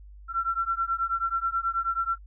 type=beating tone pair; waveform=sine; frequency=1351 / 1360.3 Hz; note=E6 / F6; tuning=+42 / -46 cents; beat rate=9.3 Hz; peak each=-28 / -28 dBFS; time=0.28-2.18 s; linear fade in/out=50 ms; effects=added 50 Hz sine -44 dBFS peak until 2.26 s